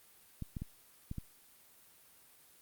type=clicks; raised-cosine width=5 ms; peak=-27 dBFS; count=5; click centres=0.423 / 0.568 / 0.62 / 1.114 / 1.183 s; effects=white hiss -62 dBFS RMS until 2.61 s + Opus 32 kbps